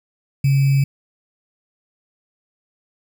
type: tone with sample-and-hold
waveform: sine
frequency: 137.4 Hz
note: C#3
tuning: 15 cents flat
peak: -12 dBFS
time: 0.44-0.84 s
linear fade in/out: 5 ms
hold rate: 2450 Hz
effects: none